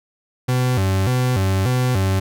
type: tone with vibrato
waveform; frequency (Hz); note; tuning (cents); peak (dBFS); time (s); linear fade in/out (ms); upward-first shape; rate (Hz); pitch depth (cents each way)
40% pulse; 110; A2; 0; -15; 0.48-2.2; 10; square; 1.7; 240
effects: none